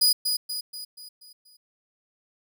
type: tone with echo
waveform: sawtooth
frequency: 4936 Hz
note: D#8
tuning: 15 cents flat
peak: -14 dBFS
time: 0.01-0.13 s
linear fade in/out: 10 ms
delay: 240 ms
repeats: 6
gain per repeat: -6 dB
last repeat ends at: 1.57 s
effects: none